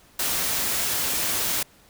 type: noise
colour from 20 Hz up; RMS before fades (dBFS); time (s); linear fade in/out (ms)
white; -25; 0.19-1.63; 5
effects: pink hiss -55 dBFS RMS until 1.89 s